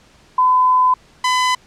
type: tone pair in turn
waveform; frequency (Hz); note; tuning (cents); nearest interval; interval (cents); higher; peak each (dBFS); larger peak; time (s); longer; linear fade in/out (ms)
sine / sawtooth; 1012 / 1007.2; B5 / B5; +42 / +34; unison; 8; first; -10; neither; 0.38-0.94 / 1.24-1.55; first; 5
effects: pink hiss -50 dBFS RMS until 1.66 s + low-pass 7000 Hz 12 dB/octave